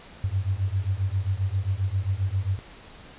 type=beating tone pair; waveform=sine; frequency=92.5 / 100 Hz; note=F#2 / G2; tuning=0 / +35 cents; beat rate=7.5 Hz; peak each=-26 dBFS; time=0.24-2.59 s; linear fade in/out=0 ms; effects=pink hiss -47 dBFS RMS until 3.18 s + resampled to 8000 Hz